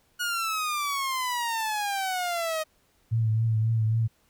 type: exponential sweep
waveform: sawtooth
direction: down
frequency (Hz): 1456 to 622.3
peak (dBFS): -23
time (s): 0.19-2.64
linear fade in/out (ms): 20
type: tone with vibrato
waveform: sine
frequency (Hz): 111.7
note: A2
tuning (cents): +27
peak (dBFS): -21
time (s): 3.11-4.08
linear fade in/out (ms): 20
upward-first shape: triangle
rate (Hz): 3.7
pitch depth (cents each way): 46
effects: pink hiss -66 dBFS RMS until 4.29 s